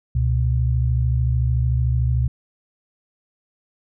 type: tone pair together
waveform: sine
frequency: 68.91 / 122.4 Hz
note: C#2 / B2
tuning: -10 / -15 cents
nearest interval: minor seventh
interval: 995 cents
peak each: -19 dBFS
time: 0.15-2.28 s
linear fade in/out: 5 ms
effects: none